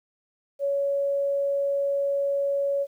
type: tone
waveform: sine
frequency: 560 Hz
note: C#5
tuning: 18 cents sharp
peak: -22 dBFS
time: 0.59-2.87 s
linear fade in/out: 50 ms
effects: 10-bit